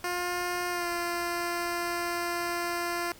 10% pulse tone with pitch glide, 354.6 to 346.3 Hz, F4 to F4, +26 to -15 cents, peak -21 dBFS, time 0.04-3.12 s, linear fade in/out 2 ms, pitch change -41 cents, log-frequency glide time 0.7-0.88 s, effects pink hiss -52 dBFS RMS until 3.19 s

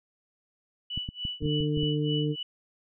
sine tone with tremolo, 2960 Hz, F#7, in tune, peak -30 dBFS, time 0.9-2.43 s, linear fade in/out 5 ms, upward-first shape sine, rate 3.4 Hz, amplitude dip 95%
clicks, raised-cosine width 5 ms, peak -22 dBFS, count 8, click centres 0.976 / 1.089 / 1.252 / 1.425 / 1.457 / 1.606 / 1.774 / 1.832 s
harmonic tone, 149.6 Hz, D3, 32 cents sharp, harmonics 1 / 2 / 3, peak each -27 / -30 / -32 dBFS, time 1.4-2.36 s, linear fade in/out 50 ms
effects none

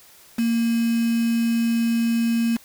sine tone with quantisation, 231.2 Hz, A#3, 14 cents flat, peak -18 dBFS, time 0.38-2.57 s, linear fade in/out 10 ms, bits 5, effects white hiss -50 dBFS RMS until 2.64 s

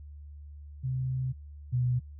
sine tone pair in turn, 129.9 / 124.43 Hz, C3 / B2, -12 / +13 cents, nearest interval minor second, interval 75 cents, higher first, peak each -28 / -24 dBFS, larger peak second, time 0.83-1.33 / 1.72-2 s, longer first, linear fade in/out 20 ms, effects added 73 Hz sine -43 dBFS peak until 2.19 s

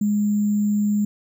sine tone with sample-and-hold, 207.4 Hz, G#3, 2 cents flat, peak -17 dBFS, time 0.01-1.05 s, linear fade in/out 5 ms, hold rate 7350 Hz, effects none

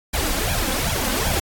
pink noise with flanger, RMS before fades -22 dBFS, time 0.13-1.4 s, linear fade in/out 10 ms, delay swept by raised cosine 1.2 to 3.9 ms, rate 2.6 Hz, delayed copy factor +0.8, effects AAC 64 kbps

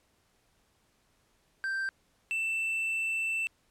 triangle tone pair in turn, 1568 / 2665 Hz, G6 / E7, 0 / +18 cents, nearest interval major sixth, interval 918 cents, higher second, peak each -28 / -27 dBFS, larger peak second, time 1.64-1.89 / 2.31-3.47 s, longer second, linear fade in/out 0 ms, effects pink hiss -70 dBFS RMS until 3.7 s + low-pass 12000 Hz 12 dB/octave

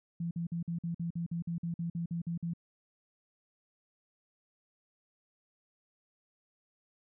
sine tone bursts, 169.2 Hz, E3, 45 cents sharp, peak -32 dBFS, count 15, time 0.2-2.536 s, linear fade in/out 5 ms, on 110 ms, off 49 ms, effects none

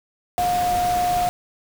sine tone in noise, 714 Hz, F5, 38 cents sharp, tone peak -18 dBFS, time 0.38-1.29 s, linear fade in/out 0 ms, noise pink, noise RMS -30 dBFS, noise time 0.38-1.29 s, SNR +9 dB, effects none

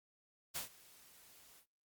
white noise with ADSR envelope, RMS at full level -40 dBFS, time 0.54-1.66 s, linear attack 23 ms, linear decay 120 ms, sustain -22 dB, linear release 79 ms, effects noise-tail reverb RT60 0.3 s tail -26 dB re dry + Opus 48 kbps

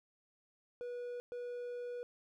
triangle tone bursts at uneven times, 486.6 Hz, B4, 26 cents flat, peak -38 dBFS, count 2, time 0.81-1.2 / 1.32-2.03 s, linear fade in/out 0 ms, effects none

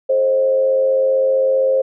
sine tone with frequency modulation, 529 Hz, C5, 19 cents sharp, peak -12 dBFS, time 0.09-1.82 s, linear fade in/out 10 ms, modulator 95.5 Hz, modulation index 0.44, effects none

